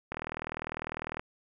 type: click train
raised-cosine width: 0.5 ms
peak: -19 dBFS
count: 44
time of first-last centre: 0.12-1.195 s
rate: 40 Hz
effects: none